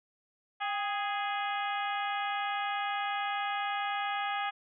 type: harmonic tone with a mistuned harmonic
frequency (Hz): 415.3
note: G#4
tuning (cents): 0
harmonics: 2 / 3 / 4 / 5 / 6 / 7 / 8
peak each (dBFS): -33 / -37 / -39 / -41 / -43 / -44 / -45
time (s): 0.6-4.51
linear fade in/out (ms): 20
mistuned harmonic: 2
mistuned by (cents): -61
effects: none